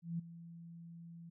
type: tone with ADSR envelope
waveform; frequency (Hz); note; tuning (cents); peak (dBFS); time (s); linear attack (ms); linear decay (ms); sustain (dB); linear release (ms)
sine; 168.3; E3; +36; -34; 0.02-1.3; 170; 10; -15; 11
effects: none